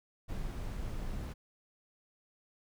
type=noise; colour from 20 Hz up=brown; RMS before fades=-38 dBFS; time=0.28-1.34 s; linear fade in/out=20 ms; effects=none